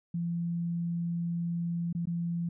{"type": "tone with dropouts", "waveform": "sine", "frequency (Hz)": 170.5, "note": "F3", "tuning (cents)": -41, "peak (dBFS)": -29, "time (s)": [0.14, 2.49], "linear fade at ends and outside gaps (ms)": 5, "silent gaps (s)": [[1.928, 1.949], [2.056, 2.071]], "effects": []}